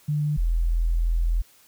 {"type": "tone pair in turn", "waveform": "sine", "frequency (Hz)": [148.8, 41.76], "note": ["D3", "E1"], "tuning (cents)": [23, 23], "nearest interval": "octave + minor seventh", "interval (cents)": 2200, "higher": "first", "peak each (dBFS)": [-21, -19], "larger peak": "second", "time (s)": [[0.08, 0.37], [0.37, 1.42]], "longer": "second", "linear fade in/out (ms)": 10, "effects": ["white hiss -56 dBFS RMS until 1.67 s"]}